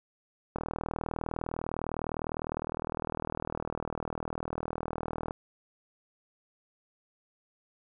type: click train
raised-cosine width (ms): 1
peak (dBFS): -19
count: 190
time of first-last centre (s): 0.56-5.309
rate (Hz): 39.8
effects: none